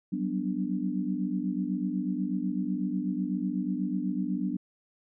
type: chord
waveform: sine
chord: G major seventh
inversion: third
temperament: equal with one note detuned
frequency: 185 / 193.08 / 246.9 / 293.7 Hz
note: F#3 / G3 / B3 / D4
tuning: 0 / -26 / 0 / 0 cents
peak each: -33 dBFS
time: 0.12-4.57 s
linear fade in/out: 10 ms
effects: none